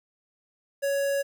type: tone with notch filter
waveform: square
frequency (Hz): 558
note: C#5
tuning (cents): +11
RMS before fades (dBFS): -26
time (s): 0.82-1.23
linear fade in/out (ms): 20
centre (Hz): 3600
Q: 1.4
effects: 10-bit